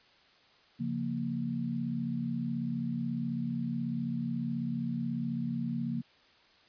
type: chord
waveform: sine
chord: Bb minor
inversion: first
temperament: equal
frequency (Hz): 138.59 / 174.61 / 233.1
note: Db3 / F3 / Bb3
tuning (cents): 0 / 0 / 0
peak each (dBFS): -37 / -37 / -33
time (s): 0.79-6.02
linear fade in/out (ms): 20
effects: white hiss -62 dBFS RMS until 6.68 s + resampled to 11025 Hz